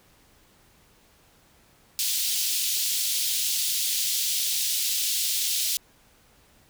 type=high-pass noise; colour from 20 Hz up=pink; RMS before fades=-26 dBFS; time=1.99-5.77 s; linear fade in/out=0 ms; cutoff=3300 Hz; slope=24 dB/octave; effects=pink hiss -59 dBFS RMS until 6.69 s

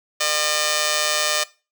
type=tone with amplitude modulation; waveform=5% pulse; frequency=604 Hz; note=D5; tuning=48 cents sharp; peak=-4 dBFS; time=0.2-1.44 s; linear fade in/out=10 ms; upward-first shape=sine; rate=154 Hz; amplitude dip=70%; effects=noise-tail reverb RT60 0.3 s tail -19 dB re dry

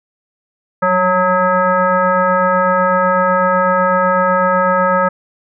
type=tone with frequency modulation; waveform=sine; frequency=914 Hz; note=A#5; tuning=34 cents flat; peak=-10 dBFS; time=0.82-5.09 s; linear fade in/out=10 ms; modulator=364 Hz; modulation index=1.7; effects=none

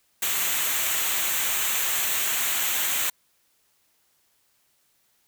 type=noise with comb filter; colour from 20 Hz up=white; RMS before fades=-25 dBFS; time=0.22-3.1 s; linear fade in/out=5 ms; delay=0.2 ms; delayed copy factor=-0.65; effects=white hiss -67 dBFS RMS until 5.27 s

